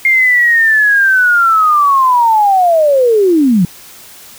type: linear sweep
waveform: sine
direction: down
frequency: 2129 to 164.81 Hz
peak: -6 dBFS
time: 0.05-3.65 s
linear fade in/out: 2 ms
effects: white hiss -36 dBFS RMS until 4.38 s